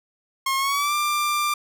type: tone with pitch glide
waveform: sawtooth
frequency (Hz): 1076 to 1187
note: C6 to D6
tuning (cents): +48 to +18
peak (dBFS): -17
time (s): 0.46-1.54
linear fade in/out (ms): 5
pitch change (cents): +170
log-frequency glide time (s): 0.57-0.94
effects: none